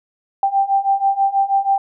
sine beating tone pair, 783 / 789.2 Hz, G5 / G5, -2 / +11 cents, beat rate 6.2 Hz, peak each -18 / -16 dBFS, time 0.43-1.78 s, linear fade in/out 2 ms, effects none

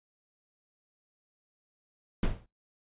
brown noise with exponential decay, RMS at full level -21 dBFS, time 2.23-2.46 s, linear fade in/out 2 ms, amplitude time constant 49 ms, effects noise-tail reverb RT60 0.2 s tail -22 dB re dry + resampled to 8000 Hz

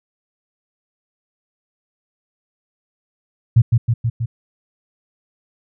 sine tone with echo, 116.3 Hz, A#2, 4 cents flat, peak -6 dBFS, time 3.56-3.62 s, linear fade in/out 10 ms, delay 160 ms, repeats 4, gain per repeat -3 dB, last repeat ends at 4.26 s, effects none

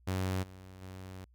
sawtooth tone with level steps, 93.6 Hz, F#2, 20 cents sharp, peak -27 / -45 / -40 dBFS, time 0.07-1.25 s, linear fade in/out 10 ms, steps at 0.42 / 0.81 s, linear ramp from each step 20 ms, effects added 60 Hz sine -60 dBFS peak until 1.34 s

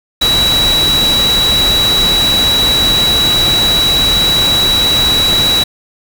sine tone in noise, 3908 Hz, B7, 19 cents flat, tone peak -9 dBFS, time 0.21-5.64 s, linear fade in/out 10 ms, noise pink, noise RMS -17 dBFS, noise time 0.21-5.64 s, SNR +5 dB, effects none

